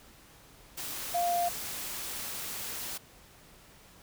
sine tone in noise, 698.5 Hz, F5, in tune, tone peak -26 dBFS, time 1.14-1.49 s, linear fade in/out 10 ms, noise white, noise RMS -38 dBFS, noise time 0.77-2.98 s, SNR +9 dB, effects pink hiss -56 dBFS RMS until 4.02 s

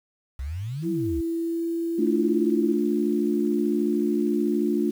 sine exponential two-way sweep, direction up then down, 60.8 to 193.3 to 60.8 Hz, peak -28 dBFS, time 0.39-1.21 s, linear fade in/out 5 ms, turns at 0.91 s
sine tone with pitch glide, 331.3 to 334.4 Hz, E4 to E4, +9 to +25 cents, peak -24 dBFS, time 0.82-2.77 s, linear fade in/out 50 ms, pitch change +16 cents, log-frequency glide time 1.18-1.69 s
sine chord, D minor, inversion second, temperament just, 220.2 / 293.7 / 352.4 Hz, A3 / D4 / F4, +2 / 0 / +16 cents, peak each -25 dBFS, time 1.98-4.91 s, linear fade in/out 10 ms
effects 8-bit

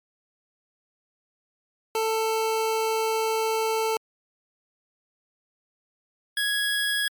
25% pulse tone pair in turn, 443.6 / 1665.6 Hz, A4 / G#6, +14 / +5 cents, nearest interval octave + major seventh, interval 2291 cents, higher second, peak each -19 dBFS, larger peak neither, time 1.95-3.97 / 6.37-7.08 s, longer first, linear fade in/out 2 ms, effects MP3 96 kbps

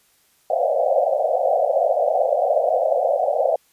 pink band-pass noise, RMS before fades -19 dBFS, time 0.5-3.56 s, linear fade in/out 5 ms, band 510 to 750 Hz, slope 96 dB/octave, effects white hiss -60 dBFS RMS until 3.72 s + resampled to 32000 Hz

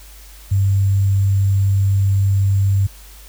sine tone with sample-and-hold, 98 Hz, G2, in tune, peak -12 dBFS, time 0.51-2.87 s, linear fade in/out 10 ms, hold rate 7350 Hz, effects added 50 Hz sine -39 dBFS peak until 3.28 s + white hiss -44 dBFS RMS until 3.28 s

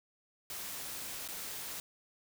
white noise with dropouts, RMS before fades -42 dBFS, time 0.5-1.8 s, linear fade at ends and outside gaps 1 ms, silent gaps 1.278-1.286 s, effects none

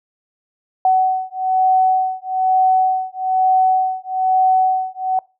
sine beating tone pair, 750 / 751.1 Hz, F#5 / F#5, +23 / +26 cents, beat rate 1.1 Hz, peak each -16 dBFS, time 0.85-5.19 s, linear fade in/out 2 ms, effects noise-tail reverb RT60 0.3 s tail -25 dB re dry

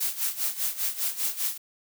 blue noise with tremolo, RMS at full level -26 dBFS, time 0-1.58 s, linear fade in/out 10 ms, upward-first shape sine, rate 5 Hz, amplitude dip 80%, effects none

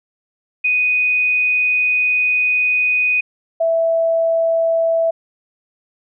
sine tone pair in turn, 2489 / 659.3 Hz, D#7 / E5, 0 / 0 cents, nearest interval octave + major seventh, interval 2300 cents, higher first, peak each -13 dBFS, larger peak neither, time 0.64-3.21 / 3.6-5.11 s, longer first, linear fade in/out 10 ms, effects none

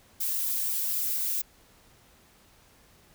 violet noise with flanger, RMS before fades -29 dBFS, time 0.2-1.42 s, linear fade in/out 10 ms, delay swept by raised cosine 0.79 to 5.99 ms, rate 3.9 Hz, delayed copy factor +0.7, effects pink hiss -59 dBFS RMS until 3.14 s

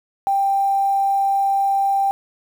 sine tone, 788 Hz, G5, 9 cents sharp, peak -15 dBFS, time 0.27-2.11 s, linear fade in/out 0 ms, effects 7-bit

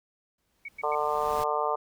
pink noise with exponential growth, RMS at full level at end -38 dBFS, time 0.38-1.44 s, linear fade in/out 5 ms, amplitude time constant 230 ms
sine tone bursts, 2237 Hz, C#7, 15 cents sharp, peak -35 dBFS, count 3, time 0.65-0.951 s, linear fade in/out 5 ms, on 35 ms, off 98 ms
harmonic tone, 149.5 Hz, D3, 31 cents sharp, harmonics 3 / 4 / 5 / 6 / 7 / 8, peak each -32 / -32 / -32 / -32 / -32 / -32 dBFS, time 0.83-1.76 s, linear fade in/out 10 ms
effects none

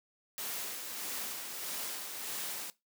white noise with tremolo, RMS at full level -38 dBFS, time 0.38-2.7 s, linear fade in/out 0 ms, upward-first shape sine, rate 1.6 Hz, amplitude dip 40%, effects noise-tail reverb RT60 0.2 s tail -19 dB re dry + high-pass 200 Hz 12 dB/octave

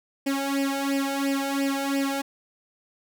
sawtooth tone with flanger, 275.7 Hz, C#4, 9 cents flat, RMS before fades -26 dBFS, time 0.26-2.22 s, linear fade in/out 10 ms, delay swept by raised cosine 0.38 to 1.38 ms, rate 2.9 Hz, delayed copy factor +0.9, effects none

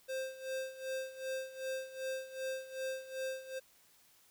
square tone with tremolo, 525 Hz, C5, 6 cents sharp, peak -36 dBFS, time 0.08-3.6 s, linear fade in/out 20 ms, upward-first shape sine, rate 2.6 Hz, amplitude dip 80%, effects white hiss -66 dBFS RMS until 4.3 s

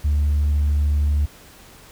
triangle tone with tanh clipping, 73.4 Hz, D2, in tune, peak -16 dBFS, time 0.04-1.26 s, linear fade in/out 10 ms, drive 6 dB, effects pink hiss -46 dBFS RMS until 1.91 s

